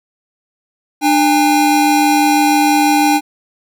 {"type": "tone pair together", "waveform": "square", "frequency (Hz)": [298.7, 810], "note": ["D4", "G#5"], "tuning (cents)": [29, -43], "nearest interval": "octave + perfect fourth", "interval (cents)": 1728, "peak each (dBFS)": -13, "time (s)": [1.01, 3.21], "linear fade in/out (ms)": 50, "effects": []}